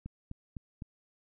click train, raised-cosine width 5 ms, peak -28 dBFS, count 4, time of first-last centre 0.06-0.821 s, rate 3.94 Hz, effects none

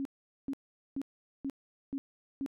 sine tone bursts, 273.8 Hz, C#4, 21 cents flat, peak -32 dBFS, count 6, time 0-2.462 s, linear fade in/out 0 ms, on 52 ms, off 430 ms, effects none

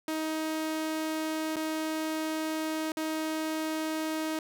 sawtooth tone with dropouts, 314.9 Hz, D#4, 21 cents sharp, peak -26 dBFS, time 0.08-4.39 s, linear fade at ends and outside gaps 2 ms, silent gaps 1.559-1.565 / 2.92-2.97 s, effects none

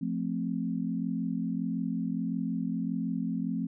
sine chord, F major, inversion none, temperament equal, 174.61 / 220 / 261.6 Hz, F3 / A3 / C4, 0 / 0 / 0 cents, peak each -33 dBFS, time 0.01-3.67 s, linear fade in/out 10 ms, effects none

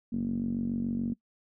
5% pulse tone with low-pass filter, 47 Hz, F#1, 28 cents sharp, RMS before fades -31 dBFS, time 0.12-1.14 s, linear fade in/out 10 ms, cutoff 230 Hz, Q 8.3, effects noise-tail reverb RT60 0.1 s tail -22 dB re dry

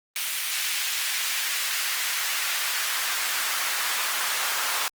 pink noise with high-pass filter sweep, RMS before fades -27 dBFS, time 0.16-4.88 s, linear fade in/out 0 ms, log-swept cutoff 2400 to 1100 Hz, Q 1.1, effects Opus 32 kbps

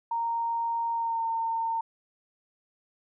sine tone with pitch glide, 927 to 910.5 Hz, A#5 to A#5, -10 to -41 cents, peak -26 dBFS, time 0.11-1.81 s, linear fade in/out 5 ms, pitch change -31 cents, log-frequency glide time 0.92-1.24 s, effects none

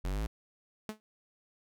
square exponential sweep, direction up, 43.65 to 57.3 Hz, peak -32 dBFS, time 0.04-0.27 s, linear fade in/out 10 ms
sawtooth tone with exponential decay, 215.5 Hz, A3, 36 cents flat, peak -29 dBFS, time 0.89-1 s, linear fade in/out 0 ms, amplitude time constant 22 ms
effects none

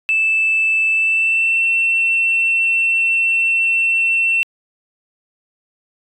sine tone with pitch glide, 2637 to 2697 Hz, E7 to E7, 0 to +39 cents, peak -12 dBFS, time 0.09-4.43 s, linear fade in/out 0 ms, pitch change +39 cents, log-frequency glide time 0.91-1.66 s, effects tanh soft clip ceiling -8 dBFS

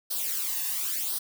blue noise with flanger, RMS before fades -30 dBFS, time 0.1-1.19 s, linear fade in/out 10 ms, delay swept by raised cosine 0.21 to 1.12 ms, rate 0.95 Hz, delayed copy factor +0.7, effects none

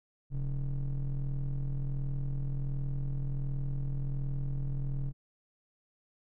triangle ring-modulated tone, 77.78 Hz, D#2, in tune, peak -25 dBFS, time 0.3-5.13 s, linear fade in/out 50 ms, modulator 57.1 Hz, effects none

